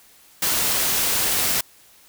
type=noise; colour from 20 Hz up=white; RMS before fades=-21 dBFS; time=0.42-1.61 s; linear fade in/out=5 ms; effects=white hiss -52 dBFS RMS until 2.08 s